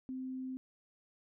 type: tone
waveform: sine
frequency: 259.3 Hz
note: C4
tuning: 15 cents flat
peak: -38 dBFS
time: 0.09-0.57 s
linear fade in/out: 0 ms
effects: none